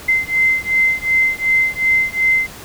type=beating tone pair; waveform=sine; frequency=2071 / 2073.7 Hz; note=C7 / C7; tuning=-18 / -16 cents; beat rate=2.7 Hz; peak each=-16 dBFS; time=0.08-2.47 s; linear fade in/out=10 ms; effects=pink hiss -35 dBFS RMS until 2.64 s